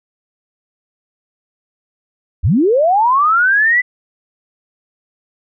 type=linear sweep; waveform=sine; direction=up; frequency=55 to 2014 Hz; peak=-9 dBFS; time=2.43-3.82 s; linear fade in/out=20 ms; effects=none